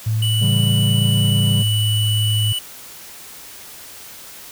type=tone with pitch glide; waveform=sine; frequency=110 to 107.18 Hz; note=A2 to A2; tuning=0 to -45 cents; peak=-16 dBFS; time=0.06-2.53 s; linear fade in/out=10 ms; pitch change=-45 cents; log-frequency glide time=1.03-1.35 s
type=tone; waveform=square; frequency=2960 Hz; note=F#7; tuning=in tune; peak=-21 dBFS; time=0.22-2.59 s; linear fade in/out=5 ms
type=chord; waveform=triangle; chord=C# diminished; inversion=none; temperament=equal; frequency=138.59 / 164.81 / 196 Hz; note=C#3 / E3 / G3; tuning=0 / 0 / 0 cents; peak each=-18 / -23 / -20 dBFS; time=0.41-1.63 s; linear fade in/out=10 ms
effects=white hiss -38 dBFS RMS until 4.51 s